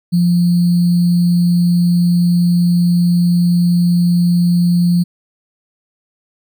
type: tone with sample-and-hold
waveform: sine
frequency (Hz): 174.61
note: F3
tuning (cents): 0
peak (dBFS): -9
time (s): 0.12-5.04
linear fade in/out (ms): 20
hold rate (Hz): 4410
effects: none